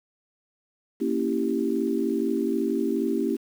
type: chord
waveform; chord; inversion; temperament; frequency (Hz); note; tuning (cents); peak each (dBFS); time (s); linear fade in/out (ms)
sine; A# diminished seventh; none; equal; 233.1 / 277.2 / 329.6 / 392; A#3 / C#4 / E4 / G4; 0 / 0 / 0 / 0; -28; 1-3.37; 20
effects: 8-bit